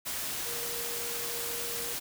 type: tone in noise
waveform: sine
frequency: 472.1 Hz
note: A#4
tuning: 22 cents sharp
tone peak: -42 dBFS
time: 0.45-1.94 s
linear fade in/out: 20 ms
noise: white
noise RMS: -35 dBFS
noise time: 0.05-2 s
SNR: -10 dB
effects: none